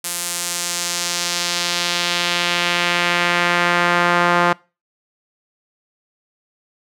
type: tone with band-pass filter sweep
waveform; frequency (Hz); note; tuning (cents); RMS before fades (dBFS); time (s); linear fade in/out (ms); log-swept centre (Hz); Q
sawtooth; 174.61; F3; 0; -19; 0.04-4.53; 5; 9800 to 1200; 1.2
effects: noise-tail reverb RT60 0.3 s tail -24 dB re dry